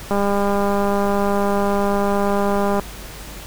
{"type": "click train", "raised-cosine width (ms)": 1, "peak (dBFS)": -7, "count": 541, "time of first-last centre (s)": [0.11, 2.797], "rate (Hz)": 201, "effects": ["added 50 Hz sine -37 dBFS peak until 3.46 s", "pink hiss -36 dBFS RMS until 3.46 s"]}